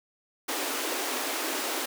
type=high-pass noise; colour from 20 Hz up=pink; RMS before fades=-31 dBFS; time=0.48-1.86 s; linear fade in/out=10 ms; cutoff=260 Hz; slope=96 dB/octave; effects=none